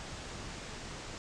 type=low-pass noise; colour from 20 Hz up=pink; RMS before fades=-44 dBFS; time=0-1.18 s; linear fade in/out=0 ms; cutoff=8100 Hz; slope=48 dB/octave; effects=none